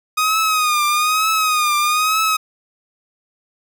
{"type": "tone with vibrato", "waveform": "sawtooth", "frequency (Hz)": 1243, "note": "D#6", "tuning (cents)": -2, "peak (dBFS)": -11, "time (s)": [0.17, 2.37], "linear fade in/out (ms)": 10, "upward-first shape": "triangle", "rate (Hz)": 1.1, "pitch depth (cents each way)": 84, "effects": []}